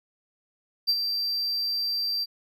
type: tone with ADSR envelope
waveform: triangle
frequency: 4699 Hz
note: D8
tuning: in tune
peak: -17 dBFS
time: 0.87-2.26 s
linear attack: 23 ms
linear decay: 53 ms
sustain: -7 dB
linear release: 33 ms
effects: none